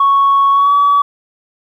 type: tone with pitch glide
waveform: sine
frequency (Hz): 1108.7 to 1140.5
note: C#6 to C#6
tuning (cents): 0 to +49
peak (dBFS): -6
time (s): 0-1.02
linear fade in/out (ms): 5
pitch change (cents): +49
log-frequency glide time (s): 0.52-0.73
effects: tanh soft clip ceiling -4 dBFS + 8-bit